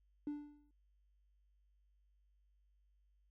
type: tone with exponential decay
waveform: triangle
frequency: 293.7 Hz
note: D4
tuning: in tune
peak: -33 dBFS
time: 0.27-0.71 s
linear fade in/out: 2 ms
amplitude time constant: 94 ms
effects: tanh soft clip ceiling -34 dBFS + added 50 Hz sine -70 dBFS peak until 3.3 s